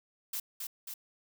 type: noise with echo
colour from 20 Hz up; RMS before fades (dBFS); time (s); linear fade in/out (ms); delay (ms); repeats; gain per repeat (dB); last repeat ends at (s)
blue; -36; 0.33-0.4; 5; 270; 2; -3; 0.94
effects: none